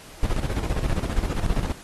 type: noise with tremolo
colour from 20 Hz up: brown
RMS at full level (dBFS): -22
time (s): 0.23-1.72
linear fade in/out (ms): 2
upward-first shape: square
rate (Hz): 15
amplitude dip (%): 65
effects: pink hiss -45 dBFS RMS until 1.83 s + AAC 32 kbps